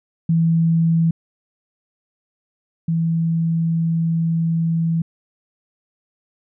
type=tone pair in turn; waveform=sine; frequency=164.81 / 164.81 Hz; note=E3 / E3; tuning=0 / 0 cents; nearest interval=unison; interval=0 cents; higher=neither; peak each=-13 / -16 dBFS; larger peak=first; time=0.29-1.11 / 2.88-5.02 s; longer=second; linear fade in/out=5 ms; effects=none